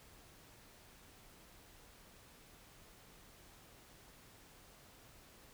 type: silence
effects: pink hiss -61 dBFS RMS until 5.53 s